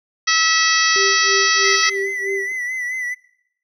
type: harmonic tone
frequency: 649 Hz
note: E5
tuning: 27 cents flat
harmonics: 2 / 3 / 4 / 5 / 6 / 7 / 8 / 9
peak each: -21 / -18 / -24 / -25 / -25 / -23 / -23 / -23 dBFS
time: 0.27-1.9 s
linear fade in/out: 10 ms
type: tone with tremolo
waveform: sine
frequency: 392 Hz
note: G4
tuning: in tune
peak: -20 dBFS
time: 0.96-2.52 s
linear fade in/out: 0 ms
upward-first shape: sine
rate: 3.1 Hz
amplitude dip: 95%
type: tone with vibrato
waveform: triangle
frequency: 1999 Hz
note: B6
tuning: 20 cents sharp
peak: -20 dBFS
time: 1.63-3.15 s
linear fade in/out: 20 ms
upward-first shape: sine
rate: 4.7 Hz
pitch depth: 50 cents each way
effects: noise-tail reverb RT60 0.8 s tail -24 dB re dry